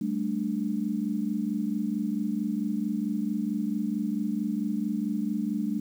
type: chord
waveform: sine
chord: G suspended second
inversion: none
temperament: just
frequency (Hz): 196 / 220.5 / 294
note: G3 / A3 / D4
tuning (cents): 0 / +4 / +2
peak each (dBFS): -31 / -29 / -32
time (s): 0.01-5.8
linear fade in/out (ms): 5
effects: 9-bit